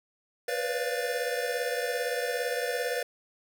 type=tone cluster; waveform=square; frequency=487.4 / 505 / 571 / 694 / 1778 Hz; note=B4 / B4 / D5 / F5 / A6; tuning=-23 / +39 / -49 / -11 / +18 cents; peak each=-33 / -36 / -37 / -38 / -37 dBFS; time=0.48-3.03 s; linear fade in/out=5 ms; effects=none